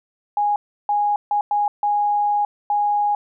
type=tone bursts at uneven times; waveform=sine; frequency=826 Hz; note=G#5; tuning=10 cents flat; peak=-16 dBFS; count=6; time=0.37-0.56 / 0.89-1.16 / 1.31-1.41 / 1.51-1.68 / 1.83-2.45 / 2.7-3.15 s; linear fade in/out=2 ms; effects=none